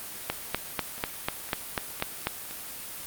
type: two click trains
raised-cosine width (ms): 0.3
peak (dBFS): -24 / -9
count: 4 / 9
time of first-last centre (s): 0.98-2.511 / 0.3-2.27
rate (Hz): 1.96 / 4.06
effects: white hiss -39 dBFS RMS until 3.06 s + Opus 32 kbps